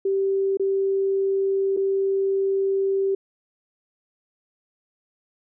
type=tone with dropouts; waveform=sine; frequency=389.5 Hz; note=G4; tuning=11 cents flat; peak=-19 dBFS; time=0.05-3.15 s; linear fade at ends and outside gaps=5 ms; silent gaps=0.572-0.596 / 1.766-1.771 s; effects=none